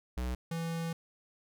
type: tone pair in turn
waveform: square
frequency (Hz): 62.1 / 165.79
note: B1 / E3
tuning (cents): +10 / +10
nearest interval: octave + perfect fourth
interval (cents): 1700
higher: second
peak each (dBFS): -33 / -34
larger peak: first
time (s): 0.17-0.35 / 0.51-0.93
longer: second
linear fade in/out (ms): 5
effects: none